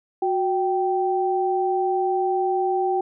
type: tone pair together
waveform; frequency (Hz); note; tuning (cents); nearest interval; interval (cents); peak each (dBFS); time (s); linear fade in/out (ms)
sine; 367.6 / 779; F#4 / G5; -11 / -11; octave + minor second; 1300; -22; 0.22-3.01; 5
effects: none